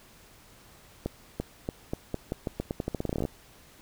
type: accelerating click train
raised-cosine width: 2 ms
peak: -16 dBFS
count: 22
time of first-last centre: 1.06-3.252 s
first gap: 340 ms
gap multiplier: 0.85
effects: pink hiss -55 dBFS RMS until 3.81 s